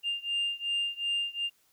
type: beating tone pair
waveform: sine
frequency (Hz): 2800 / 2802.7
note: F7 / F7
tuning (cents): +4 / +5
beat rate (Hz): 2.7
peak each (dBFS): -30 / -31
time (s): 0.03-1.5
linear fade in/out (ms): 50
effects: tanh soft clip ceiling -24 dBFS + white hiss -68 dBFS RMS until 1.72 s